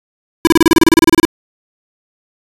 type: tone bursts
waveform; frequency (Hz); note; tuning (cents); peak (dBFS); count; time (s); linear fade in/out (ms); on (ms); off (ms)
square; 329.6; E4; 0; -5; 16; 0.45-1.251; 0; 21; 31
effects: resampled to 32000 Hz